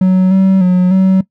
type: tone with pitch steps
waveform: triangle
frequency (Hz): 186 / 191 / 181.6 / 189.3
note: F#3 / G3 / F#3 / F#3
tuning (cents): +9 / -45 / -32 / +40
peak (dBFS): -4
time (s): 0.01-1.21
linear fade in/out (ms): 5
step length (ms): 300
effects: noise-tail reverb RT60 0.1 s tail -18 dB re dry